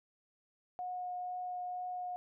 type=tone with vibrato; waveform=sine; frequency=724 Hz; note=F#5; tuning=38 cents flat; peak=-37 dBFS; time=0.79-2.16 s; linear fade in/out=0 ms; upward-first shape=triangle; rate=2.1 Hz; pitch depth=9 cents each way; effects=none